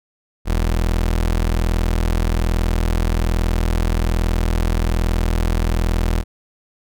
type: tone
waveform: 30% pulse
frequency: 41.2 Hz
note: E1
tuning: in tune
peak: -13 dBFS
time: 0.45-6.24 s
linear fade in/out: 50 ms
effects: none